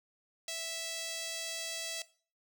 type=tone with notch filter; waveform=5% pulse; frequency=658 Hz; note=E5; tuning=3 cents flat; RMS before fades=-39 dBFS; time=0.48-2.02 s; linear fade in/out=2 ms; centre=1400 Hz; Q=1.3; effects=noise-tail reverb RT60 0.4 s tail -18 dB re dry